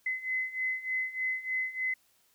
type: beating tone pair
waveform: sine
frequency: 2035 / 2038.3 Hz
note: C7 / C7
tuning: -49 / -46 cents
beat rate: 3.3 Hz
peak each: -35 / -32 dBFS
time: 0.06-1.94 s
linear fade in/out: 5 ms
effects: white hiss -68 dBFS RMS until 2.34 s